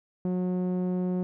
sawtooth tone with low-pass filter, 181.8 Hz, F#3, 30 cents flat, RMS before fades -28 dBFS, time 0.25-1.23 s, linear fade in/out 0 ms, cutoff 450 Hz, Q 0.73, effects none

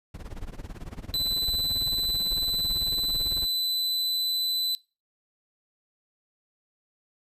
brown noise with tremolo, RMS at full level -34 dBFS, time 0.14-3.46 s, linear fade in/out 5 ms, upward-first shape sine, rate 18 Hz, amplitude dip 90%
45% pulse tone, 4007 Hz, B7, 24 cents sharp, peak -24 dBFS, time 1.14-4.75 s, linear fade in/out 0 ms
effects noise-tail reverb RT60 0.3 s tail -22 dB re dry + resampled to 32000 Hz

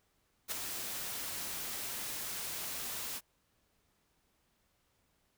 white noise with ADSR envelope, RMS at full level -34 dBFS, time 0.48-3.21 s, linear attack 39 ms, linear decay 4 ms, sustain -6 dB, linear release 46 ms, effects pink hiss -75 dBFS RMS until 5.37 s

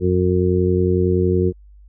harmonic tone, 90.8 Hz, F#2, 32 cents flat, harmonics 1 / 2 / 3 / 4 / 5, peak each -19 / -21 / -27 / -18 / -23 dBFS, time 0-1.53 s, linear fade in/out 50 ms, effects added 50 Hz sine -42 dBFS peak until 1.88 s

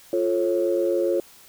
sine chord, F augmented, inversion none, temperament just, 349.2 / 436.5 / 545.7 Hz, F4 / A4 / C#5, 0 / -14 / -27 cents, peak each -22 / -26 / -23 dBFS, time 0.13-1.2 s, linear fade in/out 2 ms, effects tanh soft clip ceiling -10 dBFS + white hiss -50 dBFS RMS until 1.48 s

